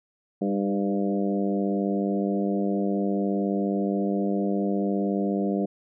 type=harmonic tone with a mistuned harmonic; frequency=99.4 Hz; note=G2; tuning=25 cents sharp; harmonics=2 / 3 / 4 / 5 / 6 / 7; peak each=-25 / -29 / -31 / -33 / -35 / -36 dBFS; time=0.41-5.66 s; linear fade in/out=10 ms; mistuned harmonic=3; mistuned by=+28 cents; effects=none